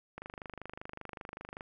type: click train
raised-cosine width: 0.5 ms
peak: -27 dBFS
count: 37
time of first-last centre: 0.18-1.609 s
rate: 25.2 Hz
effects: none